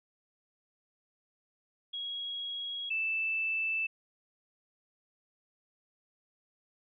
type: tone pair in turn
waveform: sine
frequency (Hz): 3309 / 2642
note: G#7 / E7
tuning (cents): -7 / +3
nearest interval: major third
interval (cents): 390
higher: first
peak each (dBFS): -35 / -29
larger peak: second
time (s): 1.93-2.9 / 2.9-3.87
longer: neither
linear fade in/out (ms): 10
effects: none